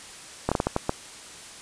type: slowing click train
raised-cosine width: 1 ms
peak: -8 dBFS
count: 7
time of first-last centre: 0.49-0.894 s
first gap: 26 ms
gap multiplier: 1.38
effects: white hiss -43 dBFS RMS until 1.61 s + resampled to 22050 Hz